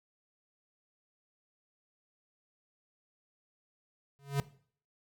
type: tone with exponential growth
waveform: square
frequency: 140 Hz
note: C#3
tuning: 18 cents sharp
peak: -25 dBFS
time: 4.19-4.4 s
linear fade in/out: 0 ms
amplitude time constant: 45 ms
effects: noise-tail reverb RT60 0.5 s tail -18 dB re dry